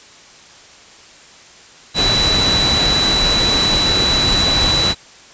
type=tone in noise; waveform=sine; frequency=3951 Hz; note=B7; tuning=in tune; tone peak=-14 dBFS; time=1.94-4.95 s; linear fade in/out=50 ms; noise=pink; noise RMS=-18 dBFS; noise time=1.94-4.95 s; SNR=+1 dB; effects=white hiss -42 dBFS RMS until 5.33 s + resampled to 16000 Hz